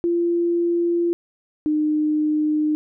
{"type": "tone pair in turn", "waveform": "sine", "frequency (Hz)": [343.4, 304.4], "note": ["F4", "D#4"], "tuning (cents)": [-29, -38], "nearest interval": "major second", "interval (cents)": 209, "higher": "first", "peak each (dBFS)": -17, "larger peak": "neither", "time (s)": [[0.04, 1.13], [1.66, 2.75]], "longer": "neither", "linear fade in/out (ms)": 0, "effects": []}